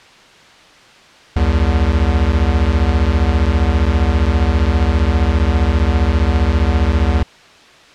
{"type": "beating tone pair", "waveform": "square", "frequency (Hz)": [66.2, 81.2], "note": ["C2", "E2"], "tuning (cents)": [21, -26], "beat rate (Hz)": 15, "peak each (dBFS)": -15, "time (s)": [1.36, 7.23], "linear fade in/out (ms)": 5, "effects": ["white hiss -43 dBFS RMS until 7.94 s", "low-pass 4000 Hz 12 dB/octave"]}